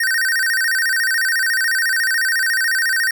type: tone with vibrato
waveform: square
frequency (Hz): 1688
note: G#6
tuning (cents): +28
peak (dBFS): -16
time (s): 0-3.11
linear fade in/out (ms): 5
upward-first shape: square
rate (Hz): 14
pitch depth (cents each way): 160
effects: none